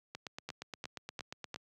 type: two click trains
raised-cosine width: 0.2 ms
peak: -23 / -24 dBFS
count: 4 / 13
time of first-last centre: 0.49-1.543 / 0.15-1.56 s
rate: 2.85 / 8.51 Hz
effects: high-pass 100 Hz 12 dB/octave